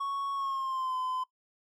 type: tone with pitch glide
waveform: triangle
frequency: 1108.7 to 1022.6 Hz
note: C#6 to C6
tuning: 0 to -40 cents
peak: -29 dBFS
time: 0-1.24 s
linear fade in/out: 10 ms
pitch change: -140 cents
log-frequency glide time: 0.34-0.96 s
effects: noise-tail reverb RT60 0.1 s tail -18 dB re dry

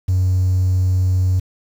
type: tone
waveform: triangle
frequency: 92.5 Hz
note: F#2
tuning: in tune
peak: -10 dBFS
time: 0.08-1.4 s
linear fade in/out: 10 ms
effects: tanh soft clip ceiling -9 dBFS + 7-bit

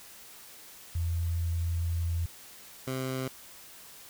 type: tone pair in turn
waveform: sine / 15% pulse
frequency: 84.4 / 130.83 Hz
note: E2 / C3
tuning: +41 / 0 cents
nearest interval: minor sixth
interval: 759 cents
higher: second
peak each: -27 / -25 dBFS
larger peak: second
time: 0.95-2.26 / 2.87-3.28 s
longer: first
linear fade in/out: 5 ms
effects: white hiss -50 dBFS RMS until 4.09 s

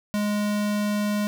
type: tone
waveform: square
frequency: 207.7 Hz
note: G#3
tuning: in tune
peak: -23 dBFS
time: 0.14-1.27 s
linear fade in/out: 0 ms
effects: none

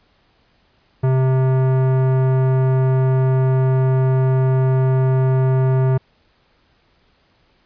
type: tone with tanh clipping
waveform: sine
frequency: 130.81 Hz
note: C3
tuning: in tune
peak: -15 dBFS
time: 1.03-5.98 s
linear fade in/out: 10 ms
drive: 17 dB
effects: pink hiss -59 dBFS RMS until 7.65 s + resampled to 11025 Hz

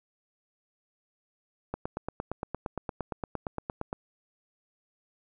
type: click train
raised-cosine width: 1 ms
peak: -18 dBFS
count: 20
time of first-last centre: 1.74-3.929 s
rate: 8.68 Hz
effects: none

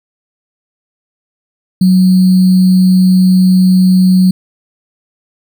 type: tone with sample-and-hold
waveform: sine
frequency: 185 Hz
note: F#3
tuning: in tune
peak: -4 dBFS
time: 1.81-4.31 s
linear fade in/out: 5 ms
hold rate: 4410 Hz
effects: none

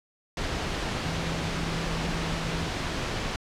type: tone in noise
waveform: sine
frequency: 164.81 Hz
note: E3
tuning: in tune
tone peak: -33 dBFS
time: 1.05-2.67 s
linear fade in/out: 2 ms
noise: pink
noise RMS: -30 dBFS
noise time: 0.37-3.36 s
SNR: -6 dB
effects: low-pass 5000 Hz 12 dB/octave

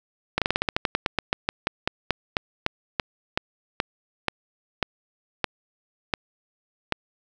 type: slowing click train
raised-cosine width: 0.3 ms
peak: -5 dBFS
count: 27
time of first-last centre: 0.38-6.923 s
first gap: 37 ms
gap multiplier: 1.13
effects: none

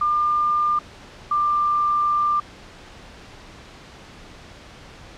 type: tone pair in turn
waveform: sine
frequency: 1200 / 1189 Hz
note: D6 / D6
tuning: +37 / +21 cents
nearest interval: unison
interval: 16 cents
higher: first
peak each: -17 dBFS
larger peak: neither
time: 0.01-0.79 / 1.31-2.4 s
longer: second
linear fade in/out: 5 ms
effects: pink hiss -43 dBFS RMS until 5.17 s + low-pass 5000 Hz 12 dB/octave

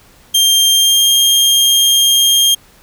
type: tone with pitch glide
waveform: sawtooth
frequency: 3186 to 3214 Hz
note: G7 to G7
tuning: +27 to +43 cents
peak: -5 dBFS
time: 0.34-2.55 s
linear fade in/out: 10 ms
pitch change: +16 cents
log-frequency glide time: 0.72-1.1 s
effects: pink hiss -46 dBFS RMS until 2.82 s

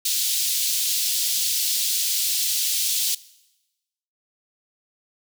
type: high-pass noise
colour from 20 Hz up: pink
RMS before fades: -23 dBFS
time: 0.05-3.15 s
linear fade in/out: 5 ms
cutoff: 3500 Hz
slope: 24 dB/octave
effects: noise-tail reverb RT60 1.0 s tail -20 dB re dry

